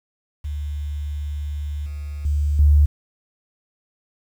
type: tone with level steps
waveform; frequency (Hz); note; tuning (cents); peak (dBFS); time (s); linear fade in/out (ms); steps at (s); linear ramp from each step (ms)
sine; 73.42; D2; 0; -24 / -27 / -17 / -10; 0.44-2.86; 10; 1.86 / 2.25 / 2.59; 2
effects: 8-bit